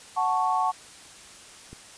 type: chord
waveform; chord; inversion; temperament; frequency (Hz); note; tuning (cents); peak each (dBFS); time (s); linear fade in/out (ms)
sine; F# minor; none; equal; 740 / 880 / 1108.7; F#5 / A5 / C#6; 0 / 0 / 0; -26; 0.16-0.72; 20
type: click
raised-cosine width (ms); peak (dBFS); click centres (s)
3; -29; 1.73
effects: white hiss -47 dBFS RMS until 1.97 s + resampled to 22050 Hz